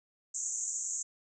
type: band-pass noise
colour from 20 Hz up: pink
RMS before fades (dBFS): -36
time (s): 0.34-1.03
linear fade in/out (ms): 10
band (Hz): 6400 to 7600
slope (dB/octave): 96
effects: none